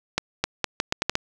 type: accelerating click train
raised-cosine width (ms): 0.2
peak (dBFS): -4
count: 8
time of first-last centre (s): 0.18-1.154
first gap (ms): 260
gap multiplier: 0.78
effects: none